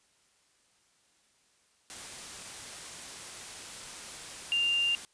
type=tone in noise; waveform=sine; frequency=2794 Hz; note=F7; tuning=in tune; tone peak=-25 dBFS; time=4.52-4.95 s; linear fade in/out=0 ms; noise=white; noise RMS=-43 dBFS; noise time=1.9-5.05 s; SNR=+15 dB; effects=white hiss -68 dBFS RMS until 5.13 s + resampled to 22050 Hz